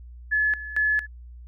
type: tone with tremolo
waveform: sine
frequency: 1714 Hz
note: A6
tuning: 46 cents flat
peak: -19 dBFS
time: 0.31-1.07 s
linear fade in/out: 20 ms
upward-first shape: square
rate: 2.2 Hz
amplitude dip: 80%
effects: added 60 Hz sine -40 dBFS peak until 1.47 s